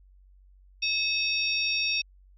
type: harmonic tone with a mistuned harmonic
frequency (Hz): 926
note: A#5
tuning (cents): -12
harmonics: 3 / 4 / 5 / 6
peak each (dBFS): -27 / -32 / -38 / -30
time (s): 0.82-2.02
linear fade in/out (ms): 10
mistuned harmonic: 3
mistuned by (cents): -120
effects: added 47 Hz sine -53 dBFS peak until 2.37 s